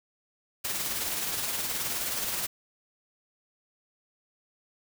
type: noise with tremolo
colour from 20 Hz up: white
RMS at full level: -30 dBFS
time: 0.64-2.47 s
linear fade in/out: 10 ms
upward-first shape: sine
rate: 19 Hz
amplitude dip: 35%
effects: none